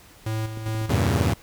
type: tone with tremolo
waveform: square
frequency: 110 Hz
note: A2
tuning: in tune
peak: -25 dBFS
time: 0.26-0.99 s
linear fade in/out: 5 ms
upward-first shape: square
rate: 2.5 Hz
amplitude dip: 55%
type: clicks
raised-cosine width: 3 ms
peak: -25 dBFS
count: 4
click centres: 0.573 / 0.683 / 0.748 / 0.815 s
type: chord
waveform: sawtooth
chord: E diminished seventh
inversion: none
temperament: equal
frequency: 82.41 / 98 / 116.54 / 138.59 Hz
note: E2 / G2 / Bb2 / Db3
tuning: 0 / 0 / 0 / 0 cents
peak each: -20 / -20 / -21 / -23 dBFS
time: 0.89-1.34 s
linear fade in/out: 10 ms
effects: pink hiss -50 dBFS RMS until 1.42 s